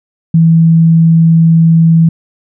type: tone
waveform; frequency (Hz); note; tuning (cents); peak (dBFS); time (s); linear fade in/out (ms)
sine; 164.1; E3; -8; -3; 0.34-2.09; 5
effects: none